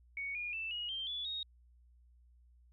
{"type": "tone with pitch steps", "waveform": "sine", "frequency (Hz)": [2230, 2432, 2652, 2892, 3154, 3439, 3750], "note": ["C#7", "D#7", "E7", "F#7", "G7", "A7", "A#7"], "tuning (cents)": [10, -40, 10, -40, 10, -40, 10], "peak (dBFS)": -37, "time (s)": [0.17, 1.43], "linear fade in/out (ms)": 2, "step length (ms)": 180, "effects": ["added 60 Hz sine -61 dBFS peak until 2.72 s"]}